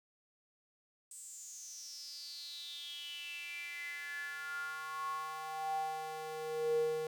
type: tone with high-pass filter sweep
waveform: square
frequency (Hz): 156.7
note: D#3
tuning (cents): +13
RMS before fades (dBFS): -41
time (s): 1.11-7.07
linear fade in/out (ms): 2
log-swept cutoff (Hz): 8200 to 400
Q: 8.9
effects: none